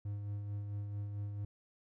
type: tone with tremolo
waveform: triangle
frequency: 102.3 Hz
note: G#2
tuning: 26 cents flat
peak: -34 dBFS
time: 0.05-1.45 s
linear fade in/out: 5 ms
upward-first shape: sine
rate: 4.5 Hz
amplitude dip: 35%
effects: none